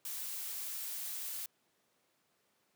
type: noise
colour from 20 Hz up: blue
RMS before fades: -41 dBFS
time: 0.05-1.46 s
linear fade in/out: 2 ms
effects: pink hiss -75 dBFS RMS until 2.75 s + high-pass 200 Hz 12 dB/octave